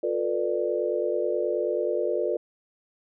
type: chord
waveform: sine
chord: B half-diminished seventh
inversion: second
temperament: just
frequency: 355.6 / 444.5 / 493.9 / 592.7 Hz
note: F4 / A4 / B4 / D5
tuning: +31 / +18 / 0 / +16 cents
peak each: -29 dBFS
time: 0.03-2.37 s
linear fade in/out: 5 ms
effects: none